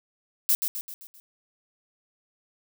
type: noise with echo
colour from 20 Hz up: violet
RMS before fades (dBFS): -21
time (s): 0.49-0.55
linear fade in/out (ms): 0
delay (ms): 130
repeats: 5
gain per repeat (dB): -6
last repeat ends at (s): 1.2
effects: none